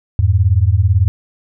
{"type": "beating tone pair", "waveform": "sine", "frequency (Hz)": [85.5, 103.5], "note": ["F2", "G#2"], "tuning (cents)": [-36, -5], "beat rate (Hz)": 18, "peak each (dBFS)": -12, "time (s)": [0.19, 1.08], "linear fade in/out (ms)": 0, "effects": []}